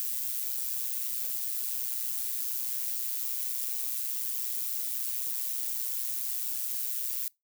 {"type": "noise with amplitude modulation", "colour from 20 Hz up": "violet", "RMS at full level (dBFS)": -30, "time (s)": [0, 7.28], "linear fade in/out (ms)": 0, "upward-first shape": "sine", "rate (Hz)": 124, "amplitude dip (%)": 60, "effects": ["noise-tail reverb RT60 0.2 s tail -24 dB re dry"]}